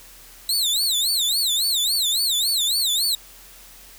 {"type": "tone with vibrato", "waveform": "sawtooth", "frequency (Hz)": 3951, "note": "B7", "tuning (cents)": 0, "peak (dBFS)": -16, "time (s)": [0.49, 3.15], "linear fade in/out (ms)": 2, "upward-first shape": "sine", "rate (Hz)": 3.6, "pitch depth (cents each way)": 230, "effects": ["added 41 Hz sine -51 dBFS peak until 3.98 s", "white hiss -46 dBFS RMS until 3.98 s"]}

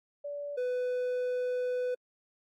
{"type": "tone pair in turn", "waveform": ["sine", "triangle"], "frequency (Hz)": [577, 498.6], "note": ["D5", "B4"], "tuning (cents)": [-31, 16], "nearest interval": "minor third", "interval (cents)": 253, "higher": "first", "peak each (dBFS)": [-35, -27], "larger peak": "second", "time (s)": [[0.24, 0.57], [0.57, 1.95]], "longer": "second", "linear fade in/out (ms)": 10, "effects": ["AAC 64 kbps"]}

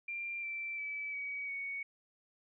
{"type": "tone with pitch steps", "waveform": "sine", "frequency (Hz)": [2378, 2340, 2302, 2265, 2229], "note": ["D7", "D7", "D7", "C#7", "C#7"], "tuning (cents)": [21, -7, -35, 37, 9], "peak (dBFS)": -37, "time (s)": [0.08, 1.83], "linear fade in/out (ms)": 5, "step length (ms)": 350, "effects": []}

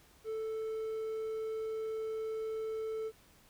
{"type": "tone", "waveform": "triangle", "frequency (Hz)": 440.6, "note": "A4", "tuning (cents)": 2, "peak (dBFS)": -33, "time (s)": [0.24, 3.12], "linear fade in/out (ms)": 50, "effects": ["pink hiss -63 dBFS RMS until 3.49 s"]}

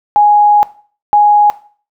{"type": "tone pair in turn", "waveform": "sine", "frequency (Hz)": [830.6, 830.6], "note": ["G#5", "G#5"], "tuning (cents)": [0, 0], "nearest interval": "unison", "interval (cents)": 0, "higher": "neither", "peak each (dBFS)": -4, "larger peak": "neither", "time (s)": [[0.16, 0.63], [1.13, 1.5]], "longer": "first", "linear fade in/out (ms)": 0, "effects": ["noise-tail reverb RT60 0.4 s tail -17 dB re dry"]}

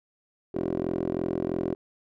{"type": "tone with band-pass filter", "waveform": "10% pulse", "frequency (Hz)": 43.02, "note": "F1", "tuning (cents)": -25, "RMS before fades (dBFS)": -29, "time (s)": [0.54, 1.75], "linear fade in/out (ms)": 10, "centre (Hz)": 390, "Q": 7.4, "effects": []}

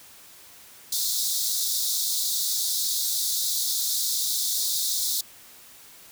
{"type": "high-pass noise", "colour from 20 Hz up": "pink", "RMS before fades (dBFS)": -26, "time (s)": [0.92, 5.21], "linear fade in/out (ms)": 5, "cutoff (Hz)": 3600, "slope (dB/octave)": 96, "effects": ["white hiss -49 dBFS RMS until 6.11 s"]}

